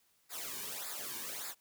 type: noise with flanger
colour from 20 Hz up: white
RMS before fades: -42 dBFS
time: 0.29-1.55 s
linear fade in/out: 50 ms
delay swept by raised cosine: 0.33 to 1.53 ms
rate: 1.7 Hz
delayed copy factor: -0.8
effects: white hiss -72 dBFS RMS until 1.6 s